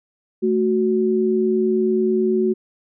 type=tone pair together; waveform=sine; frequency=220 / 370.3 Hz; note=A3 / F#4; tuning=0 / +1 cents; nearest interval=major sixth; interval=901 cents; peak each=-20 / -17 dBFS; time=0.42-2.54 s; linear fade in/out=20 ms; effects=none

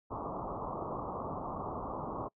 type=low-pass noise; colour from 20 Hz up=white; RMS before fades=-39 dBFS; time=0.1-2.29 s; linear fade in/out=20 ms; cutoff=1200 Hz; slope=96 dB/octave; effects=noise-tail reverb RT60 0.1 s tail -25 dB re dry

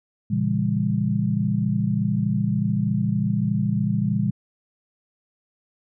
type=chord; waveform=sine; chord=A# diminished seventh; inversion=none; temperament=just; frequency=116.54 / 139.85 / 167.82 / 201.4 Hz; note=A#2 / C#3 / E3 / G3; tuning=0 / +16 / +31 / +47 cents; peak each=-25 / -27 / -26 / -23 dBFS; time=0.3-4.31 s; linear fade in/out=10 ms; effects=none

